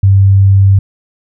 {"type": "tone", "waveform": "sine", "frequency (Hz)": 97.7, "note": "G2", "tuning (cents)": -5, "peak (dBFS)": -3, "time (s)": [0.03, 0.79], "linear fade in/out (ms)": 5, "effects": []}